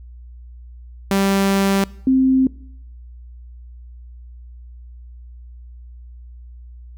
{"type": "tone pair in turn", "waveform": ["sawtooth", "sine"], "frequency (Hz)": [196, 262.3], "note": ["G3", "C4"], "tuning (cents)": [0, 4], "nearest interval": "perfect fourth", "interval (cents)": 504, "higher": "second", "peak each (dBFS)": -11, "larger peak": "neither", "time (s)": [[1.11, 1.84], [2.07, 2.47]], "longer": "first", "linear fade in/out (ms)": 2, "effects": ["noise-tail reverb RT60 0.7 s tail -22 dB re dry", "added 60 Hz sine -36 dBFS peak until 6.97 s"]}